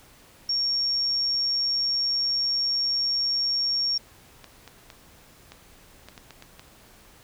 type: tone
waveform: sine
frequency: 5530 Hz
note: F8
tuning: 18 cents flat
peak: -22 dBFS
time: 0.49-3.98 s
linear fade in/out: 5 ms
type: clicks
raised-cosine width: 0.2 ms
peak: -25 dBFS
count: 9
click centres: 4.443 / 4.677 / 4.902 / 5.52 / 6.086 / 6.178 / 6.307 / 6.424 / 6.595 s
effects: pink hiss -53 dBFS RMS until 7.23 s